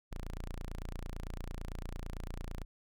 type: tone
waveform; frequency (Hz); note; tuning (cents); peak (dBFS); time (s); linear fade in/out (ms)
sawtooth; 28.92; A#0; -13; -35; 0.11-2.65; 10
effects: none